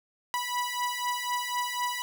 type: beating tone pair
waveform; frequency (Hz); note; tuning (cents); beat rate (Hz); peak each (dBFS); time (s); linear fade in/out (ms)
sawtooth; 980 / 984; B5 / B5; -14 / -7; 4; -28; 0.34-2.02; 0
effects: none